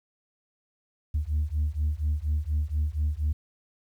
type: beating tone pair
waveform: sine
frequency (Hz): 73.42 / 77.62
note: D2 / D#2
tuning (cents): 0 / -4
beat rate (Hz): 4.2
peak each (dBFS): -26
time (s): 1.14-3.33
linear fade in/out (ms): 10
effects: tanh soft clip ceiling -20 dBFS + 10-bit